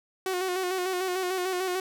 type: tone with vibrato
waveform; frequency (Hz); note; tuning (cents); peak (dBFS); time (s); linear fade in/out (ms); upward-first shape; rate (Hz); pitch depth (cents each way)
sawtooth; 368.5; F#4; -7; -23; 0.26-1.8; 2; square; 6.7; 41
effects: none